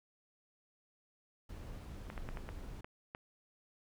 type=noise; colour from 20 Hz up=brown; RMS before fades=-46 dBFS; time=1.49-2.81 s; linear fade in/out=5 ms
type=clicks; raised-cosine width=0.5 ms; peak=-29 dBFS; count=7; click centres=2.101 / 2.178 / 2.289 / 2.372 / 2.49 / 2.845 / 3.149 s
effects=none